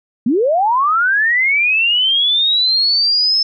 sine linear sweep, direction up, 210.6 to 5274 Hz, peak -11 dBFS, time 0.26-3.43 s, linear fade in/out 5 ms, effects none

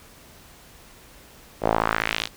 sawtooth tone with band-pass filter sweep, 55 Hz, A1, in tune, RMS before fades -24 dBFS, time 1.61-2.29 s, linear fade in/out 50 ms, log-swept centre 560 to 4200 Hz, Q 1.9, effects pink hiss -49 dBFS RMS until 2.36 s

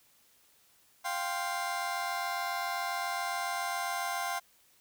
30% pulse chord, F suspended second, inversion none, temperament just, 698.5 / 785.8 / 1047.7 Hz, F5 / G5 / C6, 0 / +4 / +2 cents, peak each -34 dBFS, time 1.04-4.4 s, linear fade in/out 20 ms, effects white hiss -65 dBFS RMS until 4.8 s

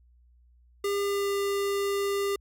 square tone with pitch glide, 402.5 to 399.7 Hz, G4 to G4, +46 to +34 cents, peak -26 dBFS, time 0.84-2.36 s, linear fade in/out 5 ms, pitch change -12 cents, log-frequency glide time 1.02-1.28 s, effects added 60 Hz sine -56 dBFS peak until 2.4 s + MP3 96 kbps

